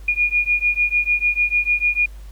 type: beating tone pair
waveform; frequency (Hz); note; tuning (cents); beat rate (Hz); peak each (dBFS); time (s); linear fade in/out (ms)
sine; 2434 / 2440.7; D#7 / D#7; -39 / -34; 6.7; -19; 0.08-2.06; 5
effects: added 50 Hz sine -34 dBFS peak until 2.31 s + pink hiss -52 dBFS RMS until 2.31 s